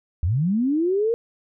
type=linear sweep; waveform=sine; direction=up; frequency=72.3 to 473.8 Hz; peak=-18 dBFS; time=0.23-1.14 s; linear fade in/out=0 ms; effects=none